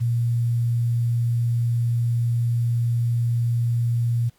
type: tone with quantisation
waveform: sine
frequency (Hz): 118.3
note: A#2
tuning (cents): +26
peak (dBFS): -18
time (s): 0-4.3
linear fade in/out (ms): 20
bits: 8
effects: pink hiss -62 dBFS RMS until 4.38 s + MP3 96 kbps